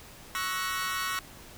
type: chord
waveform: sawtooth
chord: F# dominant seventh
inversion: second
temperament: equal with one note detuned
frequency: 1108.7 / 1318.5 / 1480 / 1886.3 Hz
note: C#6 / E6 / F#6 / A#6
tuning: 0 / 0 / 0 / +20 cents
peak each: -30 / -33 / -32 / -33 dBFS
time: 0.35-1.19 s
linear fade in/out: 0 ms
effects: pink hiss -49 dBFS RMS until 1.57 s